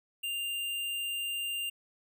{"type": "tone", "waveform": "square", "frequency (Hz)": 2794, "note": "F7", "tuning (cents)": 0, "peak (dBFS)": -33, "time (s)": [0.23, 1.7], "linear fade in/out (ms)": 10, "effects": []}